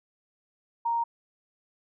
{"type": "tone", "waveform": "sine", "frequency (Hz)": 932, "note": "A#5", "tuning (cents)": -1, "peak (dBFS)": -24, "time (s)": [0.85, 1.04], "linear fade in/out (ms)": 10, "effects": []}